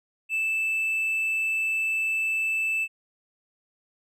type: tone with hard clipping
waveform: sine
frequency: 2637 Hz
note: E7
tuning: in tune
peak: -24 dBFS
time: 0.29-2.88 s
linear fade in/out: 50 ms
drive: 2 dB
effects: none